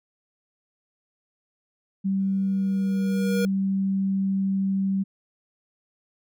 sine tone, 193.8 Hz, G3, 20 cents flat, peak -21 dBFS, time 2.04-5.04 s, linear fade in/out 20 ms
square tone with exponential growth, 476.4 Hz, A#4, 38 cents sharp, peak -24 dBFS, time 2.2-3.45 s, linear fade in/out 0 ms, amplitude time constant 270 ms
effects none

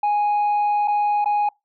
sine tone with dropouts, 829 Hz, G#5, 3 cents flat, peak -14 dBFS, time 0.03-1.49 s, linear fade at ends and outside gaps 5 ms, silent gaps 0.876-0.88 / 1.245-1.257 s, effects noise-tail reverb RT60 0.2 s tail -26 dB re dry + tanh soft clip ceiling -16 dBFS

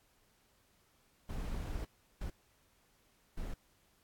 brown noise bursts at uneven times, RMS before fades -39 dBFS, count 3, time 1.29-1.85 / 2.21-2.3 / 3.37-3.54 s, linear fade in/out 5 ms, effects pink hiss -71 dBFS RMS until 4.03 s + AAC 64 kbps

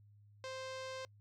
sawtooth tone with low-pass filter, 523.3 Hz, C5, in tune, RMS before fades -45 dBFS, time 0.44-1.05 s, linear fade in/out 0 ms, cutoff 5400 Hz, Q 1.5, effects noise-tail reverb RT60 0.1 s tail -26 dB re dry + added 103 Hz sine -60 dBFS peak until 1.2 s

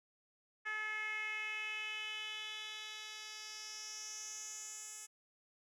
10% pulse tone with band-pass filter sweep, 429.5 Hz, A4, 42 cents flat, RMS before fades -44 dBFS, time 0.65-5.07 s, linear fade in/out 20 ms, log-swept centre 1800 to 8200 Hz, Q 4, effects none

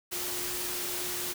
sine tone in noise, 356.7 Hz, F4, 37 cents sharp, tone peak -42 dBFS, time 0.11-1.34 s, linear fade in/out 20 ms, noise white, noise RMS -34 dBFS, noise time 0.11-1.34 s, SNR -11 dB, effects none

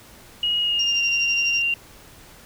sine tone with pitch glide, 2887 to 2774 Hz, F#7 to F7, -43 to -12 cents, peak -19 dBFS, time 0.43-1.74 s, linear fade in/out 2 ms, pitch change -69 cents, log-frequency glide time 0.61-1.03 s
sine tone with tremolo, 5588 Hz, F8, in tune, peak -22 dBFS, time 0.79-1.62 s, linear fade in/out 5 ms, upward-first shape triangle, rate 12 Hz, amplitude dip 90%
effects pink hiss -47 dBFS RMS until 2.45 s

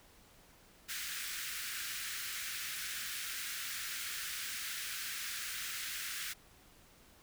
pink high-pass noise, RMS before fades -41 dBFS, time 0.88-6.34 s, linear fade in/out 20 ms, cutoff 1400 Hz, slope 48 dB/octave, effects pink hiss -62 dBFS RMS until 7.22 s

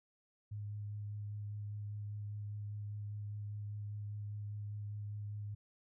sine tone with vibrato, 103.83 Hz, G#2, in tune, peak -40 dBFS, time 0.51-5.55 s, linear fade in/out 10 ms, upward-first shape sine, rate 5 Hz, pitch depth 12 cents each way, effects none

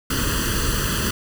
pink noise with comb filter, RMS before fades -22 dBFS, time 0.1-1.11 s, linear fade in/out 5 ms, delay 0.66 ms, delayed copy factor +0.9, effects none

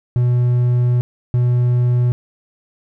triangle tone pair in turn, 122.6 / 122.6 Hz, B2 / B2, -12 / -12 cents, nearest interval unison, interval 0 cents, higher neither, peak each -10 dBFS, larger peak neither, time 0.16-1.01 / 1.34-2.12 s, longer first, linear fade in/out 0 ms, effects none

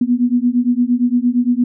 sine beating tone pair, 240 / 248.7 Hz, B3 / B3, -49 / +12 cents, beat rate 8.7 Hz, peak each -15 dBFS, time 0.01-1.64 s, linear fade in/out 5 ms, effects none

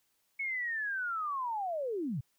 sine linear sweep, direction down, 2217 to 107.9 Hz, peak -32 dBFS, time 0.39-2.21 s, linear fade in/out 10 ms, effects white hiss -75 dBFS RMS until 2.38 s

